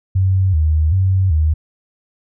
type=tone with vibrato; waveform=sine; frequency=85.8 Hz; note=F2; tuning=30 cents flat; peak=-11 dBFS; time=0.15-1.54 s; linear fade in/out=10 ms; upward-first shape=square; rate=1.3 Hz; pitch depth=170 cents each way; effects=none